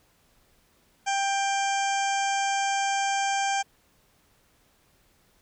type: harmonic tone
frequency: 790 Hz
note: G5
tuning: 13 cents sharp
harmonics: 1 / 2 / 3 / 4 / 6 / 7 / 8 / 9 / 10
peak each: -25 / -32 / -34 / -36 / -43 / -41 / -36 / -40 / -44 dBFS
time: 1.06-3.63 s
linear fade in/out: 20 ms
effects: pink hiss -64 dBFS RMS until 5.41 s